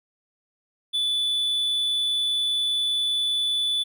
triangle tone, 3475 Hz, A7, 22 cents flat, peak -20 dBFS, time 0.93-3.84 s, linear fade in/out 20 ms, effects none

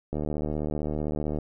click train, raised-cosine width 2 ms, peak -17 dBFS, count 96, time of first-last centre 0.13-1.387 s, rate 75.6 Hz, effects none

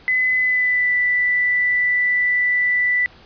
sine tone with pitch glide, 2017 to 1977.8 Hz, B6 to B6, +36 to +2 cents, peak -15 dBFS, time 0.08-3.06 s, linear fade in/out 0 ms, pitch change -34 cents, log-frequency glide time 0.37-0.93 s, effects pink hiss -47 dBFS RMS until 3.25 s + resampled to 11025 Hz

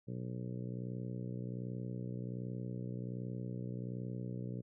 harmonic tone, 61.3 Hz, B1, 12 cents flat, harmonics 2 / 3 / 4 / 5 / 6 / 7 / 8 / 9, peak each -41 / -44 / -50 / -51 / -55 / -52 / -56 / -58 dBFS, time 0.07-4.62 s, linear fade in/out 20 ms, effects none

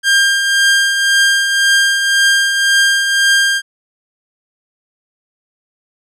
sawtooth tone with tremolo, 1600 Hz, G6, 35 cents sharp, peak -4 dBFS, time 0.03-3.62 s, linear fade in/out 50 ms, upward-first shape triangle, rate 1.9 Hz, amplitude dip 50%, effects low-pass 10000 Hz 12 dB/octave

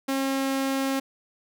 sawtooth tone, 269.9 Hz, C#4, 46 cents flat, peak -20 dBFS, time 0.08-1 s, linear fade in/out 10 ms, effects none

